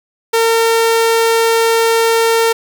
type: tone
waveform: sawtooth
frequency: 455.8 Hz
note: A#4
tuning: 39 cents flat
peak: -6 dBFS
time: 0.33-2.53 s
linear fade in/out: 10 ms
effects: none